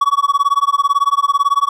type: tone with tremolo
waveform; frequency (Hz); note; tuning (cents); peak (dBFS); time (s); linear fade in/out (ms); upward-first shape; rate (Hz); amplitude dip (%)
triangle; 1128; C#6; +30; -6; 0.01-1.69; 5; sine; 18; 100
effects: none